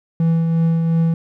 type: tone with tremolo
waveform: triangle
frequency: 164.81 Hz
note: E3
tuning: in tune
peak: -10 dBFS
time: 0.2-1.14 s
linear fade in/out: 2 ms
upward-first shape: triangle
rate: 2.8 Hz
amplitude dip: 35%
effects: none